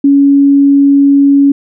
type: tone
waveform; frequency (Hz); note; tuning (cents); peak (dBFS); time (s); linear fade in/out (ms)
sine; 280; C#4; +18; -3; 0.04-1.52; 5
effects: none